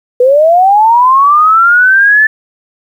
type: linear sweep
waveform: sine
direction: up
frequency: 483 to 1761 Hz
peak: -3 dBFS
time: 0.2-2.27 s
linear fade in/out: 5 ms
effects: 7-bit